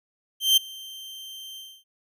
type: tone with ADSR envelope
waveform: 40% pulse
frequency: 3136 Hz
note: G7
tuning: in tune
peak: -13 dBFS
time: 0.4-1.84 s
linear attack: 170 ms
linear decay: 11 ms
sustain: -24 dB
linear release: 270 ms
effects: none